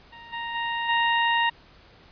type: tone with level steps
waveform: 20% pulse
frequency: 932.3 Hz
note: A#5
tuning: in tune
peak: -38 / -25 / -21 / -15 dBFS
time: 0.12-1.5 s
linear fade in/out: 10 ms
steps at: 0.32 / 0.54 / 0.88 s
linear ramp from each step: 20 ms
effects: pink hiss -53 dBFS RMS until 2.11 s + resampled to 11025 Hz